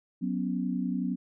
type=chord; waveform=sine; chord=F# suspended fourth; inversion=none; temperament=just; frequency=185 / 246.7 / 277.5 Hz; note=F#3 / B3 / C#4; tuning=0 / -2 / +2 cents; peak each=-31 / -31 / -34 dBFS; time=0.21-1.16 s; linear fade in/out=20 ms; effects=none